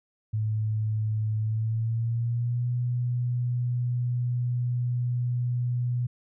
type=tone with pitch glide; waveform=sine; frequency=108.5 to 122.49 Hz; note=A2 to B2; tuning=-24 to -14 cents; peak=-24 dBFS; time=0.33-6.07 s; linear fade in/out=10 ms; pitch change=+210 cents; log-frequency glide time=1.39-2.69 s; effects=none